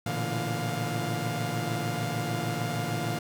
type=tone cluster; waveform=sawtooth; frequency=112.5 / 119.1 / 145.7 / 168 / 705 Hz; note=A2 / A#2 / D3 / E3 / F5; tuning=+39 / +38 / -13 / +33 / +16 cents; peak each=-31 dBFS; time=0.06-3.19 s; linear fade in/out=5 ms; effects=none